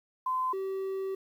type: tone pair in turn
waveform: sine / triangle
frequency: 1027 / 384.7 Hz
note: C6 / G4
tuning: -33 / -33 cents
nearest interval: octave + perfect fourth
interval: 1700 cents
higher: first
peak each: -27 / -29 dBFS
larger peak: first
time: 0.26-0.53 / 0.53-1.15 s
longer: second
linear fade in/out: 5 ms
effects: 10-bit